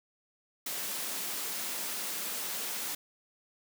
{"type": "high-pass noise", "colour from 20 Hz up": "white", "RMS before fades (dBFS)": -36, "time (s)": [0.66, 2.95], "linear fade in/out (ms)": 5, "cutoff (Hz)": 170, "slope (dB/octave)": 24, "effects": []}